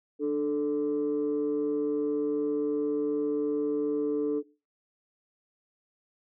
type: tone pair together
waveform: sine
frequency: 296 / 438.7 Hz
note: D4 / A4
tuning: +14 / -5 cents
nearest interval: perfect fifth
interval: 681 cents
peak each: -27 / -26 dBFS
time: 0.19-4.43 s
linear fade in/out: 50 ms
effects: noise-tail reverb RT60 0.3 s tail -19 dB re dry + tanh soft clip ceiling -21 dBFS